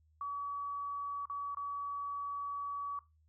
sine tone with dropouts, 1138 Hz, C#6, 45 cents sharp, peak -36 dBFS, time 0.21-2.99 s, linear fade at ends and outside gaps 2 ms, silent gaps 1.255-1.298 / 1.547-1.57 s, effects noise-tail reverb RT60 0.2 s tail -17 dB re dry + added 78 Hz sine -66 dBFS peak until 3.28 s

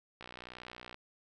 click train, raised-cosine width 0.3 ms, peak -30 dBFS, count 46, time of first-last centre 0.21-0.944 s, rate 61.3 Hz, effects none

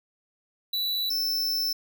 square tone pair in turn, 3951 / 5315 Hz, B7 / E8, 0 / +13 cents, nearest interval perfect fourth, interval 513 cents, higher second, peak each -26 / -25 dBFS, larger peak second, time 0.73-1.1 / 1.1-1.73 s, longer second, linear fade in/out 5 ms, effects none

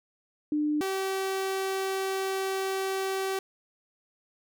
sine / sawtooth tone pair in turn, 299.6 / 384.4 Hz, D4 / G4, +35 / -34 cents, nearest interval major third, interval 431 cents, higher second, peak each -24 / -24 dBFS, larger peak neither, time 0.52-0.81 / 0.81-3.39 s, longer second, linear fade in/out 2 ms, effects none

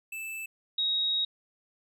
square / sine tone pair in turn, 2637 / 3784 Hz, E7 / A#7, 0 / +25 cents, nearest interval tritone, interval 625 cents, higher second, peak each -36 / -25 dBFS, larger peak second, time 0.12-0.46 / 0.78-1.25 s, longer second, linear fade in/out 5 ms, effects none

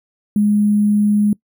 sine tone with sample-and-hold, 207.7 Hz, G#3, in tune, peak -11 dBFS, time 0.36-1.33 s, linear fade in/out 2 ms, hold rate 11025 Hz, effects noise-tail reverb RT60 0.1 s tail -23 dB re dry

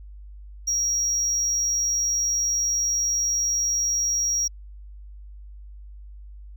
triangle tone, 5660 Hz, F8, 22 cents sharp, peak -19 dBFS, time 0.67-4.48 s, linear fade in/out 10 ms, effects tanh soft clip ceiling -15 dBFS + added 50 Hz sine -39 dBFS peak until 6.56 s

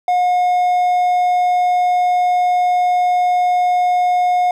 triangle tone, 720 Hz, F#5, 47 cents flat, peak -10 dBFS, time 0.08-4.51 s, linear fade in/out 2 ms, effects none

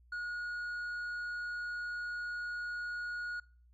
sine tone with tanh clipping, 1447 Hz, F#6, 39 cents flat, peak -37 dBFS, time 0.12-3.4 s, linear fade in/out 5 ms, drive 4 dB, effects noise-tail reverb RT60 0.4 s tail -24 dB re dry + added 60 Hz sine -60 dBFS peak until 3.73 s

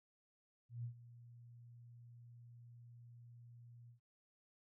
sine tone with ADSR envelope, 119 Hz, A#2, 36 cents sharp, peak -40 dBFS, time 0.69-4 s, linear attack 150 ms, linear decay 95 ms, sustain -16 dB, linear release 110 ms, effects none

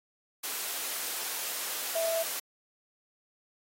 sine tone in noise, 658 Hz, E5, 3 cents flat, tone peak -27 dBFS, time 1.95-2.23 s, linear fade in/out 10 ms, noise white, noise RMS -35 dBFS, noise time 0.43-2.4 s, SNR +5 dB, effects high-pass 400 Hz 12 dB/octave + AAC 48 kbps

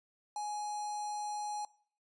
square tone with notch filter, 836 Hz, G#5, 11 cents sharp, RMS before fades -38 dBFS, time 0.36-1.65 s, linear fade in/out 2 ms, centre 2300 Hz, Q 0.53, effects noise-tail reverb RT60 0.5 s tail -21 dB re dry + resampled to 22050 Hz

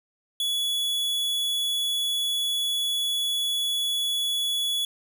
45% pulse tone, 3395 Hz, G#7, 37 cents sharp, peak -24 dBFS, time 0.4-4.85 s, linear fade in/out 2 ms, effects none

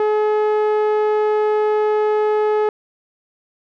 sawtooth tone with low-pass filter, 425.4 Hz, G#4, 42 cents sharp, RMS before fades -17 dBFS, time 0-2.69 s, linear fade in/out 2 ms, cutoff 1100 Hz, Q 0.57, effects none

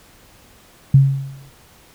sine tone with exponential decay, 136.6 Hz, C#3, 25 cents flat, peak -4 dBFS, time 0.94-1.5 s, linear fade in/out 5 ms, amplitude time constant 120 ms, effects pink hiss -49 dBFS RMS until 1.94 s

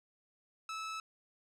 sawtooth tone, 1305 Hz, E6, 18 cents flat, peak -35 dBFS, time 0.69-1 s, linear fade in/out 2 ms, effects low-pass 7000 Hz 12 dB/octave

